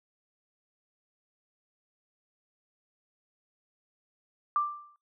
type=tone with exponential decay; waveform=sine; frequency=1180 Hz; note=D6; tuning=8 cents sharp; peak=-21 dBFS; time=4.56-4.96 s; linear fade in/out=1 ms; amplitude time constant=86 ms; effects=noise-tail reverb RT60 0.4 s tail -25 dB re dry